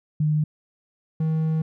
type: tone pair in turn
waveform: sine / triangle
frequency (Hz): 152.3 / 158.66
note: D#3 / D#3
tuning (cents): -37 / +34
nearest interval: minor second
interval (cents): 71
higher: second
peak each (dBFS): -18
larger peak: neither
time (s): 0.2-0.44 / 1.2-1.62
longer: second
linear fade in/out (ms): 5
effects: none